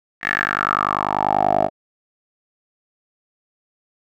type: tone with band-pass filter sweep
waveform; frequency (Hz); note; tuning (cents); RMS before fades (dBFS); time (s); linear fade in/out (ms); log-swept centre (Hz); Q
10% pulse; 50.2; G1; +42; -20; 0.21-1.7; 50; 1900 to 620; 5.4
effects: none